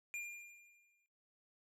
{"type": "tone with exponential decay", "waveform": "square", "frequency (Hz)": 2402, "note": "D7", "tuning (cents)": 38, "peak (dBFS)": -40, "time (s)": [0.14, 1.06], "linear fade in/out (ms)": 0, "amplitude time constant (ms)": 200, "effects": ["noise-tail reverb RT60 1.0 s tail -19 dB re dry", "low-pass 11000 Hz 12 dB/octave"]}